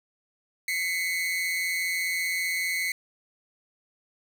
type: tone pair together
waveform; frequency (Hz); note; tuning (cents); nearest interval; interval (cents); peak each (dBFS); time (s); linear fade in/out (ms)
40% pulse; 2029 / 2204; B6 / C#7; +46 / -11; minor second; 143; -28; 0.68-2.92; 2
effects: none